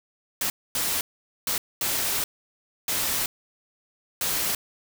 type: noise bursts at uneven times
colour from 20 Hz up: white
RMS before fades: -26 dBFS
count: 6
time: 0.41-0.5 / 0.75-1.01 / 1.47-1.58 / 1.81-2.24 / 2.88-3.26 / 4.21-4.55 s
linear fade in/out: 2 ms
effects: none